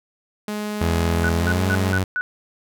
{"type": "tone", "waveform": "sawtooth", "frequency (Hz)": 209.9, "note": "G#3", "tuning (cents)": 19, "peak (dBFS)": -21, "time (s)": [0.48, 1.92], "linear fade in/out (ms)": 2}
{"type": "tone with pitch glide", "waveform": "sawtooth", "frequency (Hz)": [84, 94.29], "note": ["E2", "F#2"], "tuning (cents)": [33, 33], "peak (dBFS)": -15, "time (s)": [0.81, 2.04], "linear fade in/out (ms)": 5, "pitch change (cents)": 200, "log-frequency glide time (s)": [1.37, 1.67]}
{"type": "tone bursts", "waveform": "sine", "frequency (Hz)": 1480, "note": "F#6", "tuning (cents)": 0, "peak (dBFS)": -20, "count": 5, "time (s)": [1.24, 2.21], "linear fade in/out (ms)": 0, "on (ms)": 50, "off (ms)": 180}
{"effects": []}